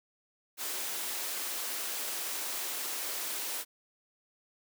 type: high-pass noise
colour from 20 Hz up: white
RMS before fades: -36 dBFS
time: 0.57-3.65 s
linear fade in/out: 50 ms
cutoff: 280 Hz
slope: 24 dB/octave
effects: none